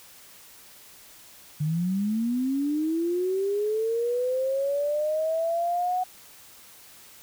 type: linear sweep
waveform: sine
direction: up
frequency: 146 to 741 Hz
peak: -23 dBFS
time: 1.6-6.04 s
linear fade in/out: 10 ms
effects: white hiss -50 dBFS RMS until 7.22 s